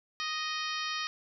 harmonic tone, 622.3 Hz, D#5, in tune, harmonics 2 / 3 / 4 / 5 / 6 / 7 / 8 / 9, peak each -37 / -39 / -40 / -41 / -42 / -42 / -43 / -44 dBFS, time 0.2-1.07 s, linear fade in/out 0 ms, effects none

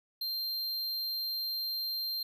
square tone, 4170 Hz, C8, 7 cents flat, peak -33 dBFS, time 0.21-2.23 s, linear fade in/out 5 ms, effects none

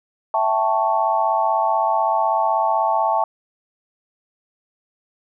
sine chord, A dominant seventh, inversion second, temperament equal, 659.3 / 784 / 880 / 1108.7 Hz, E5 / G5 / A5 / C#6, 0 / 0 / 0 / 0 cents, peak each -22 / -23 / -19 / -24 dBFS, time 0.34-3.24 s, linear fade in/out 2 ms, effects none

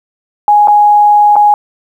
sine tone with dropouts, 831 Hz, G#5, 1 cent sharp, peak -3 dBFS, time 0.48-1.54 s, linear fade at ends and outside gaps 1 ms, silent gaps 0.674-0.682 / 1.357-1.364 s, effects 7-bit

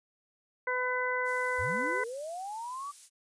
harmonic tone, 502 Hz, B4, 28 cents sharp, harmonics 1 / 2 / 3 / 4, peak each -34 / -34 / -34 / -34 dBFS, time 0.67-2.04 s, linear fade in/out 5 ms
violet noise, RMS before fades -45 dBFS, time 1.24-3.1 s, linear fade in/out 50 ms
sine linear sweep, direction up, 61.74 to 1174.7 Hz, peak -36 dBFS, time 1.58-2.92 s, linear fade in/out 20 ms
effects resampled to 22050 Hz

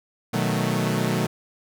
sawtooth chord, B dominant seventh, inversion none, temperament equal, 123.47 / 155.56 / 185 / 220 Hz, B2 / D#3 / F#3 / A3, 0 / 0 / 0 / 0 cents, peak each -23 dBFS, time 0.33-1.27 s, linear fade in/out 10 ms, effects none

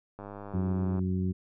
click train, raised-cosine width 1 ms, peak -28 dBFS, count 82, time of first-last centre 0.19-0.992 s, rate 101 Hz
harmonic tone, 92.5 Hz, F#2, in tune, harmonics 1 / 2 / 3 / 4, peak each -30 / -29 / -40 / -39 dBFS, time 0.53-1.33 s, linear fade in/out 20 ms
effects none

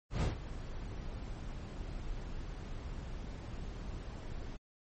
brown noise with ADSR envelope, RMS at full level -28 dBFS, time 0.1-4.57 s, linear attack 120 ms, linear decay 130 ms, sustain -14 dB, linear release 10 ms, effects MP3 32 kbps

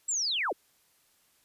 sine linear sweep, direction down, 7850 to 233.1 Hz, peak -27 dBFS, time 0.08-0.53 s, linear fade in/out 10 ms, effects white hiss -67 dBFS RMS until 1.44 s + resampled to 32000 Hz

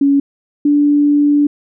sine tone pair in turn, 280.1 / 291.1 Hz, C#4 / D4, +18 / -15 cents, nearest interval minor second, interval 67 cents, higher second, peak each -8 / -8 dBFS, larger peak neither, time 0.01-0.2 / 0.65-1.47 s, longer second, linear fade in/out 5 ms, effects none

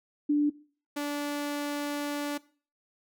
sine / sawtooth tone pair in turn, 293.7 / 290.3 Hz, D4 / D4, 0 / -20 cents, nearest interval unison, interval 20 cents, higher first, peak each -21 / -26 dBFS, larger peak first, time 0.29-0.5 / 0.96-2.38 s, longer second, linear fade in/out 10 ms, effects noise-tail reverb RT60 0.4 s tail -19 dB re dry

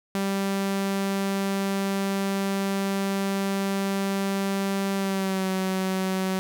sawtooth tone with pitch glide, 196 to 188.78 Hz, G3 to F#3, 0 to +35 cents, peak -20 dBFS, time 0.15-6.39 s, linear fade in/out 0 ms, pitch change -65 cents, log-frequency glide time 4.95-5.49 s, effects none

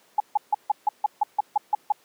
sine tone bursts, 838 Hz, G#5, 15 cents sharp, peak -16 dBFS, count 11, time 0.18-1.922 s, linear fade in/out 5 ms, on 22 ms, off 150 ms, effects pink hiss -59 dBFS RMS until 2.04 s + high-pass 300 Hz 12 dB/octave

